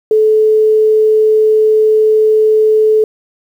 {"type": "tone", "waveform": "sine", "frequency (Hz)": 433.2, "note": "A4", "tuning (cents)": -27, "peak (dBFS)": -6, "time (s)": [0.11, 3.04], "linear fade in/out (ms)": 2, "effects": ["7-bit"]}